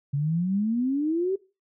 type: exponential sweep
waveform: sine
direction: up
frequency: 137.5 to 395.2 Hz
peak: -22 dBFS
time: 0.13-1.36 s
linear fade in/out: 10 ms
effects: noise-tail reverb RT60 0.3 s tail -20 dB re dry